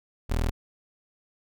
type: tone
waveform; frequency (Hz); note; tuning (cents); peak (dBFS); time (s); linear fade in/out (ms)
25% pulse; 40.57; E1; -27; -20; 0.29-0.51; 20
effects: none